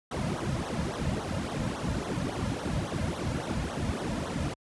brown noise with flanger, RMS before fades -31 dBFS, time 0.11-4.54 s, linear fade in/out 5 ms, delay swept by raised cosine 0.4 to 2.7 ms, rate 3.6 Hz, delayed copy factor -0.95, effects high-pass 60 Hz 12 dB/octave + resampled to 24000 Hz

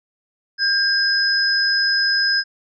sine tone pair together, 1602 / 5070 Hz, G6 / D#8, +37 / +32 cents, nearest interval octave + minor sixth, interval 1995 cents, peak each -18 dBFS, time 0.58-2.44 s, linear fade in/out 50 ms, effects none

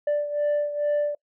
sine beating tone pair, 587.3 / 589.6 Hz, D5 / D5, 0 / +7 cents, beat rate 2.3 Hz, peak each -21 / -26 dBFS, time 0.07-1.15 s, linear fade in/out 5 ms, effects noise-tail reverb RT60 0.1 s tail -25 dB re dry + tanh soft clip ceiling -19 dBFS

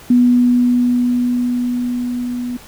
sine tone with level ramp, 245.2 Hz, B3, 12 cents flat, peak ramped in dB -7 to -20 dBFS, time 0.1-2.57 s, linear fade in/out 5 ms, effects pink hiss -40 dBFS RMS until 2.67 s

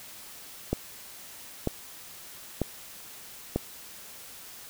click train, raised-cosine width 2 ms, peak -12 dBFS, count 4, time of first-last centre 0.73-3.56 s, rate 1.06 Hz, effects white hiss -46 dBFS RMS until 4.69 s

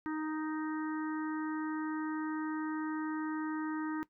harmonic tone, 311.1 Hz, D#4, in tune, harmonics 1 / 3 / 4 / 5 / 6, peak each -34 / -44 / -46 / -48 / -50 dBFS, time 0.06-4.03 s, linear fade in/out 0 ms, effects noise-tail reverb RT60 0.1 s tail -17 dB re dry

